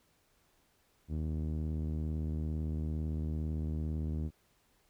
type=tone with low-pass filter; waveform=sawtooth; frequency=77.78 Hz; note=D#2; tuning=in tune; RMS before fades=-35 dBFS; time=1.08-4.31 s; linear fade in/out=50 ms; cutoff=270 Hz; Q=1.1; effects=pink hiss -71 dBFS RMS until 4.89 s